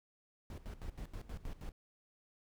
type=noise with tremolo; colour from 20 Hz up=brown; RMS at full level=-43 dBFS; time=0.5-1.72 s; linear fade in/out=2 ms; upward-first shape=square; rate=6.3 Hz; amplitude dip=80%; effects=none